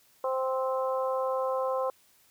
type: harmonic tone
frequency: 261.6 Hz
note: C4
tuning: in tune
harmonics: 2 / 3 / 4 / 5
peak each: -28 / -36 / -33 / -40 dBFS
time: 0.24-1.9 s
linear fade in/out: 2 ms
effects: white hiss -63 dBFS RMS until 2.3 s